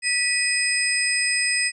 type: tone cluster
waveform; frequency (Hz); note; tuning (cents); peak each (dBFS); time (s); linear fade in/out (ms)
sine; 1956 / 2510 / 5020 / 8290; B6 / D#7 / D#8 / C9; -17 / +15 / +15 / -17; -25; 0.02-1.72; 50
effects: none